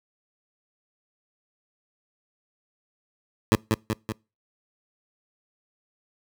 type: tone with echo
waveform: 15% pulse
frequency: 109.1 Hz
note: A2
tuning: 14 cents flat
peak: -9 dBFS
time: 3.52-3.55 s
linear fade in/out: 0 ms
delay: 190 ms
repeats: 3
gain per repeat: -4 dB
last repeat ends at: 4.12 s
effects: noise-tail reverb RT60 0.3 s tail -26 dB re dry + high-pass 60 Hz 12 dB/octave